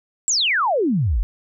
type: exponential sweep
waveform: sine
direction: down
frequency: 7900 to 41 Hz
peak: -16 dBFS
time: 0.28-1.23 s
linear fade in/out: 0 ms
effects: none